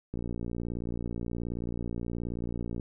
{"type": "click train", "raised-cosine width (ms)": 3, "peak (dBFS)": -22, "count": 157, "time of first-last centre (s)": [0.14, 2.798], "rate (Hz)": 58.7, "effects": []}